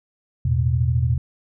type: chord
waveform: sine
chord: E suspended fourth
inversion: none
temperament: equal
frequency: 82.41 / 110 / 123.47 Hz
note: E2 / A2 / B2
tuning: 0 / 0 / 0 cents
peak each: -21 / -25 / -19 dBFS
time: 0.45-1.18 s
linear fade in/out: 5 ms
effects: none